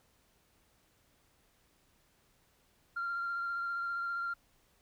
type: tone with vibrato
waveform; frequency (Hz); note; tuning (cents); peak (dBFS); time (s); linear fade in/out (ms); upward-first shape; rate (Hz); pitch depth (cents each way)
sine; 1385; F6; -15; -32; 2.96-4.34; 10; sine; 15; 15
effects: tanh soft clip ceiling -30 dBFS + pink hiss -70 dBFS RMS until 4.81 s